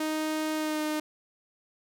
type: tone with pitch glide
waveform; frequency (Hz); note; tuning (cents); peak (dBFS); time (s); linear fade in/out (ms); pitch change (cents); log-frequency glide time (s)
sawtooth; 311.1 to 306.1; D#4 to D#4; 0 to -28; -24; 0-1; 5; -28; 0.55-0.81
effects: none